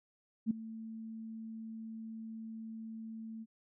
sine tone with ADSR envelope, 223 Hz, A3, 23 cents sharp, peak -25 dBFS, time 0.46-3.46 s, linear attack 46 ms, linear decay 7 ms, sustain -17 dB, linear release 41 ms, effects none

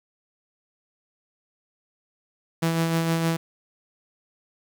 sawtooth tone with tremolo, 164.8 Hz, E3, in tune, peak -16 dBFS, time 2.62-3.37 s, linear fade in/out 10 ms, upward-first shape sine, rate 6.5 Hz, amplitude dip 35%, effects 8-bit

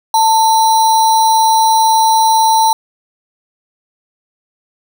sine tone with sample-and-hold, 889 Hz, A5, 18 cents sharp, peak -7 dBFS, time 0.14-2.73 s, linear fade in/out 2 ms, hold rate 4900 Hz, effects none

